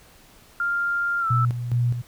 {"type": "tone with pitch glide", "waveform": "sine", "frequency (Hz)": [1396.9, 1319.3], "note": ["F6", "E6"], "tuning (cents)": [0, 1], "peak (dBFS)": -21, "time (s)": [0.6, 1.45], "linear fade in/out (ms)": 2, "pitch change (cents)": -99, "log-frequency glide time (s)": [1.2, 1.28]}
{"type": "tone with tremolo", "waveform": "sine", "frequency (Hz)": 120.9, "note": "B2", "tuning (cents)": -36, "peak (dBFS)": -18, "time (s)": [1.3, 2.02], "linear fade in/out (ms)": 10, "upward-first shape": "square", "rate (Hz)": 2.4, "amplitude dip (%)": 60}
{"effects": ["pink hiss -52 dBFS RMS until 2.07 s"]}